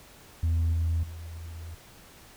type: tone with level steps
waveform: sine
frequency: 82.41 Hz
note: E2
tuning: in tune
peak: -20 / -22 / -37 dBFS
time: 0.43-1.75 s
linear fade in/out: 5 ms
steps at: 0.73 / 1.03 s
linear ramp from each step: 5 ms
effects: tanh soft clip ceiling -21 dBFS + pink hiss -52 dBFS RMS until 2.36 s